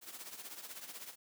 white noise with tremolo, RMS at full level -45 dBFS, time 0.01-1.16 s, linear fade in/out 50 ms, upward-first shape triangle, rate 16 Hz, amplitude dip 75%, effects high-pass 200 Hz 12 dB/octave

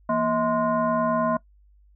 sine tone with frequency modulation, 639 Hz, D#5, 46 cents sharp, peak -20 dBFS, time 0.09-1.37 s, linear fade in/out 5 ms, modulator 403 Hz, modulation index 1.3, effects noise-tail reverb RT60 0.1 s tail -20 dB re dry + added 50 Hz sine -53 dBFS peak until 1.95 s

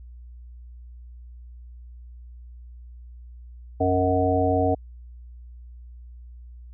harmonic tone with a mistuned harmonic, 92.5 Hz, F#2, in tune, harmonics 1 / 3 / 5 / 7 / 8, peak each -25 / -25 / -25 / -25 / -25 dBFS, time 3.8-4.75 s, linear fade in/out 10 ms, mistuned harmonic 7, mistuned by -31 cents, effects added 60 Hz sine -40 dBFS peak until 6.73 s

